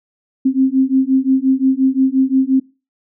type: beating tone pair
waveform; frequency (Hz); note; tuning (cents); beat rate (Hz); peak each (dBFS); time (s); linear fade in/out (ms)
sine; 261.6 / 267.3; C4 / C4; 0 / +37; 5.7; -14; 0.45-2.6; 10
effects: noise-tail reverb RT60 0.3 s tail -22 dB re dry